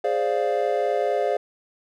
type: chord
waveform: triangle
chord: D half-diminished seventh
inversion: second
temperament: equal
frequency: 415.3 / 523.3 / 587.3 / 698.5 Hz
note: Ab4 / C5 / D5 / F5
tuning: 0 / 0 / 0 / 0 cents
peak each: -24 dBFS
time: 0.04-1.37 s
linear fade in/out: 5 ms
effects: none